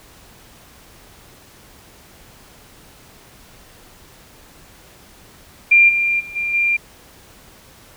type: tone with level steps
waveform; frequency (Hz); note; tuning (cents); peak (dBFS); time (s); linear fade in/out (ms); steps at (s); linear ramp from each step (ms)
sine; 2387; D7; +28; -7 / -15 / -31 / -19 / -14; 5.71-6.77; 10; 5.88 / 6.19 / 6.35 / 6.53; 20
effects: pink hiss -46 dBFS RMS until 7.96 s